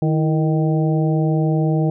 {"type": "harmonic tone with a mistuned harmonic", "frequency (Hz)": 155.56, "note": "D#3", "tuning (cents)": 0, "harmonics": [1, 2, 3, 4, 5], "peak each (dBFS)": [-16, -22, -26, -28, -30], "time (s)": [0.02, 1.9], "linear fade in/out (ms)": 2, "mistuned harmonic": 2, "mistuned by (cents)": 77, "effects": []}